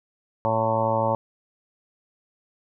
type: harmonic tone with a mistuned harmonic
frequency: 112 Hz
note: A2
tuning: 31 cents sharp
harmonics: 1 / 2 / 3 / 4 / 5 / 6 / 7 / 8 / 9 / 10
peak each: -29 / -32 / -36 / -36 / -24 / -32 / -33 / -25 / -33 / -33 dBFS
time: 0.45-1.15 s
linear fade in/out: 0 ms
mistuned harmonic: 10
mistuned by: -27 cents
effects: none